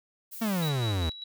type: noise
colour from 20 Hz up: violet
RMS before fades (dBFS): -41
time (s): 0.31-0.7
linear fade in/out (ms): 20
type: exponential sweep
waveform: 45% pulse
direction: down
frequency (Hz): 233.1 to 76.6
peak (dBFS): -26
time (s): 0.41-1.1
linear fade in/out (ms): 10
type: tone with tremolo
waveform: sine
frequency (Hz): 3900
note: B7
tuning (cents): -23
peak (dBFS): -34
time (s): 0.62-1.24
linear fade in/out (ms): 5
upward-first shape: square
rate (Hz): 5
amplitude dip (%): 55
effects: none